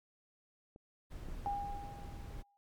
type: clicks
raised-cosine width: 2 ms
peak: -41 / -36 / -33 dBFS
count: 3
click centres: 0.761 / 1.286 / 1.471 s
type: noise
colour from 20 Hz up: brown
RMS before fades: -45 dBFS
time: 1.1-2.43 s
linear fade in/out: 20 ms
type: tone with exponential decay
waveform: sine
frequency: 808 Hz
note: G#5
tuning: 48 cents flat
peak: -32 dBFS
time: 1.46-2.57 s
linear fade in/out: 0 ms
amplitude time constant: 240 ms
effects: MP3 96 kbps